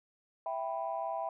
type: chord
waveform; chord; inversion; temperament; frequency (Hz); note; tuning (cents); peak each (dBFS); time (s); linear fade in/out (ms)
sine; E minor; none; equal; 659.3 / 784 / 987.8; E5 / G5 / B5; 0 / 0 / 0; -36 / -37 / -39; 0.46-1.29; 2
effects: tanh soft clip ceiling -24 dBFS